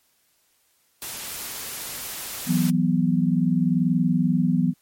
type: noise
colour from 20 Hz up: white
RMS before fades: -33 dBFS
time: 1.02-2.7 s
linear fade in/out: 0 ms
type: chord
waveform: sine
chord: E suspended second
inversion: none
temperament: just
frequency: 164.81 / 185.42 / 247.2 Hz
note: E3 / F#3 / B3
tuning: 0 / +4 / +2 cents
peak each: -22 dBFS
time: 2.46-4.74 s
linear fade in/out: 50 ms
effects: white hiss -65 dBFS RMS until 4.81 s + MP3 64 kbps